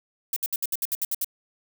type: noise bursts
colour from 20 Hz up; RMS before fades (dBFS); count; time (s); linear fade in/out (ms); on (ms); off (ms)
violet; -26; 10; 0.33-1.245; 2; 33; 65
effects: none